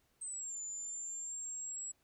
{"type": "exponential two-way sweep", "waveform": "sine", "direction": "down then up", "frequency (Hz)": [8310, 7040, 7750], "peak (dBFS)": -40, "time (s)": [0.21, 1.92], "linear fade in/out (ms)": 10, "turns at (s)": 0.61, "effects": ["pink hiss -75 dBFS RMS until 2.03 s"]}